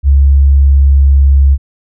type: tone with pitch glide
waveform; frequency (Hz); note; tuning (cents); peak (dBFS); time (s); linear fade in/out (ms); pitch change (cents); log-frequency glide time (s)
sine; 69.3 to 68.82; C#2 to C#2; 0 to -12; -3; 0.03-1.58; 50; -12; 0.39-1.43
effects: none